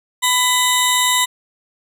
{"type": "tone pair together", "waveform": "20% pulse", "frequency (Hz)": [999, 3733], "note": ["B5", "A#7"], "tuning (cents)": [20, 2], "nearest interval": "octave + major seventh", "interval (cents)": 2282, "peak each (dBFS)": -11, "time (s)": [0.22, 1.26], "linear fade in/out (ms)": 20, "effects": []}